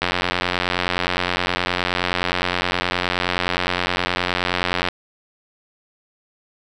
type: click train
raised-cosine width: 0.3 ms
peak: -3 dBFS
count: 437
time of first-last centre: 0.02-4.886 s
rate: 89.6 Hz
effects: none